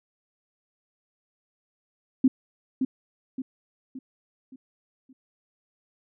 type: tone with echo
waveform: sine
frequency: 261 Hz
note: C4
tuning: 4 cents flat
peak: -14 dBFS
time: 2.24-2.28 s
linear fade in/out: 5 ms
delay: 570 ms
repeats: 5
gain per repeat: -7 dB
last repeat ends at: 5.13 s
effects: none

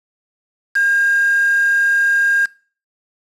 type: tone with quantisation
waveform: sine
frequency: 1613 Hz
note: G6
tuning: 49 cents sharp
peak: -12 dBFS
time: 0.75-2.46 s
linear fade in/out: 10 ms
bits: 4
effects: noise-tail reverb RT60 0.4 s tail -22 dB re dry + low-pass 7000 Hz 12 dB/octave

